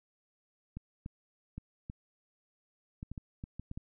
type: clicks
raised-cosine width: 5 ms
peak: -28 dBFS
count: 11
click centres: 0.77 / 1.061 / 1.58 / 1.899 / 3.029 / 3.116 / 3.178 / 3.439 / 3.596 / 3.714 / 3.775 s
effects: none